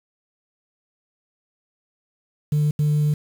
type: tone bursts at uneven times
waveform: sine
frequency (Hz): 149.3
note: D3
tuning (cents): +29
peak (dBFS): -14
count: 2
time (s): 2.52-2.71 / 2.79-3.14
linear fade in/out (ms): 5
effects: tanh soft clip ceiling -15 dBFS + 7-bit